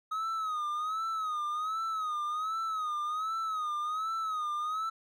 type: tone with vibrato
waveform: triangle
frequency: 1262 Hz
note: D#6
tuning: 24 cents sharp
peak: -29 dBFS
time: 0.11-4.9 s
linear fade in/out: 10 ms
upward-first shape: sine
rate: 1.3 Hz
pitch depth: 92 cents each way
effects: none